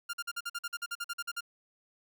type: tone bursts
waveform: sawtooth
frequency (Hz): 1400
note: F6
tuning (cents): +4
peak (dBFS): -30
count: 15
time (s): 0.09-1.408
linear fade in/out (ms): 10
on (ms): 44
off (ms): 47
effects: none